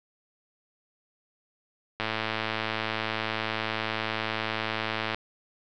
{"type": "click train", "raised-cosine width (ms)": 0.3, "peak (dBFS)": -12, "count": 347, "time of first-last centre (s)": [2, 5.145], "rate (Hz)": 110, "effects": ["low-pass 5000 Hz 12 dB/octave"]}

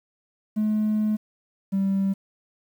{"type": "tone pair in turn", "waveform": "triangle", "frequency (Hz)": [214, 194.66], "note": ["A3", "G3"], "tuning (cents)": [-48, -12], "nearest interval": "major second", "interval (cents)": 164, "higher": "first", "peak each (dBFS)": -17, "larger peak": "neither", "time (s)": [[0.56, 1.17], [1.72, 2.14]], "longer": "first", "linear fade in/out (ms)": 20, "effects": ["tanh soft clip ceiling -16 dBFS", "9-bit"]}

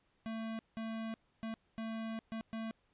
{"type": "tone bursts at uneven times", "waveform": "square", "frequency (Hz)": 223.6, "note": "A3", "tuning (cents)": 28, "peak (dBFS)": -39, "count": 6, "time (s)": [[0.26, 0.59], [0.77, 1.14], [1.43, 1.54], [1.78, 2.19], [2.32, 2.41], [2.53, 2.71]], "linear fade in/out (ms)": 0, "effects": ["pink hiss -75 dBFS RMS until 2.93 s", "resampled to 8000 Hz"]}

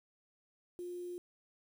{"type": "tone with quantisation", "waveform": "sine", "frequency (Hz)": 353.9, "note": "F4", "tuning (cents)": 23, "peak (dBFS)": -40, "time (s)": [0.79, 1.18], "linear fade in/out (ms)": 0, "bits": 10, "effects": []}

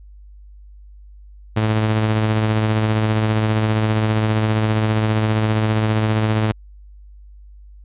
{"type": "tone with tremolo", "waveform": "sawtooth", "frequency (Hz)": 108.8, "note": "A2", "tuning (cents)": -19, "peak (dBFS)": -10, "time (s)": [1.56, 6.52], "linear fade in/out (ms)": 10, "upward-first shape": "triangle", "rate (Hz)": 15, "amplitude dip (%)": 35, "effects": ["added 50 Hz sine -39 dBFS peak until 7.84 s", "resampled to 8000 Hz"]}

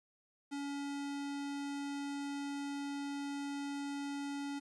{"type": "tone", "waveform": "square", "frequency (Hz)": 282.7, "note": "C#4", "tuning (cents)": 34, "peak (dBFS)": -39, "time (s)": [0.51, 4.6], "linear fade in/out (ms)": 20, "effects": ["resampled to 22050 Hz", "11-bit"]}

